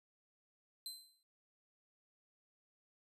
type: tone with exponential decay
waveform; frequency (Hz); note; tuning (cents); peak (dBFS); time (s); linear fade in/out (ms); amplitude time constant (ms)
sawtooth; 4087; C8; -41; -38; 0.86-1.23; 1; 79
effects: noise-tail reverb RT60 0.1 s tail -24 dB re dry + resampled to 32000 Hz